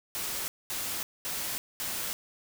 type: noise bursts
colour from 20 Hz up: white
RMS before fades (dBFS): -34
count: 4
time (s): 0.15-2.13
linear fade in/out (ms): 0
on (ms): 330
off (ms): 220
effects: none

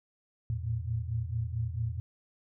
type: tone cluster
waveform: sine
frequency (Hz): 83.5 / 112.5 / 117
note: E2 / A2 / A#2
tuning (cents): +23 / +39 / +7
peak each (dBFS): -36 / -34 / -34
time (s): 0.5-2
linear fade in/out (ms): 0
effects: none

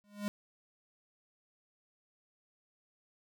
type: tone with exponential growth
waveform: square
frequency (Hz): 205.4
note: G#3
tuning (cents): -19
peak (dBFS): -31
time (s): 0.04-0.28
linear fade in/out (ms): 0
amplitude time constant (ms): 52
effects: none

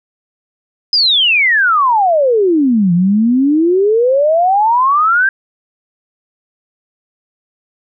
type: exponential two-way sweep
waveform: sine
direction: down then up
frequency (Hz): 5100 to 168.9 to 1610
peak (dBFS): -8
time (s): 0.93-5.29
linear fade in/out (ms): 2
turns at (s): 2.93
effects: none

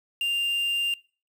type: tone with quantisation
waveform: triangle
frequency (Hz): 2794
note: F7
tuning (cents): 0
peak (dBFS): -22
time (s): 0.21-0.94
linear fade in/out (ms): 2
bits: 7
effects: noise-tail reverb RT60 0.4 s tail -23 dB re dry

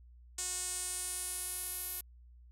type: tone with band-pass filter sweep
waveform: sawtooth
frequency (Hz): 364.4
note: F#4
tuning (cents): -26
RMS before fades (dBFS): -39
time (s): 0.38-2.01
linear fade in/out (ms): 5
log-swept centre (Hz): 7800 to 12000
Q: 3.9
effects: added 60 Hz sine -54 dBFS peak until 2.51 s

